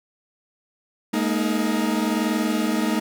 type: chord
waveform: 40% pulse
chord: Ab suspended second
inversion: none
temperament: equal with one note detuned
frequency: 212 / 233.1 / 311.1 Hz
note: Ab3 / Bb3 / Eb4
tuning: +36 / 0 / 0 cents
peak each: -24 dBFS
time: 1.13-3 s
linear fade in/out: 10 ms
effects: none